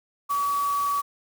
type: tone in noise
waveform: sine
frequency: 1138 Hz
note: C#6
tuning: 45 cents sharp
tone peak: -22 dBFS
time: 0.29-1.02 s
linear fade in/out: 20 ms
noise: white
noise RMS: -39 dBFS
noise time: 0.29-1.02 s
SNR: +14 dB
effects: none